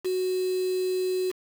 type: tone with quantisation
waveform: sine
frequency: 370 Hz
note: F#4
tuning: in tune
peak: -24 dBFS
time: 0.04-1.32 s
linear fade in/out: 20 ms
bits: 6
effects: none